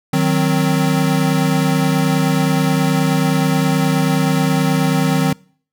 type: chord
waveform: square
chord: C diminished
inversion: first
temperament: equal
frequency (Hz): 155.56 / 185 / 261.6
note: Eb3 / Gb3 / C4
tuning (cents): 0 / 0 / 0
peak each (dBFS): -17 / -19 / -19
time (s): 0.13-5.33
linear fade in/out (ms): 5
effects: noise-tail reverb RT60 0.5 s tail -25 dB re dry